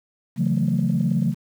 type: chord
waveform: sine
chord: F# minor seventh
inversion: second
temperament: just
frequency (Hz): 138.75 / 166.5 / 185 / 222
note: C#3 / E3 / F#3 / A3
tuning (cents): +2 / +18 / 0 / +16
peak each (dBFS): -23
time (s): 0.36-1.35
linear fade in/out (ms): 50
effects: tanh soft clip ceiling -11 dBFS + 8-bit